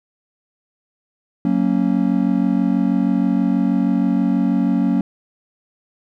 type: chord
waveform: triangle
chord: F# major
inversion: none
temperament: just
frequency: 185 / 231.2 / 277.5 Hz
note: F#3 / A#3 / C#4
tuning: 0 / -14 / +2 cents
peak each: -17 dBFS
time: 1.45-5.01 s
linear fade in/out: 2 ms
effects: none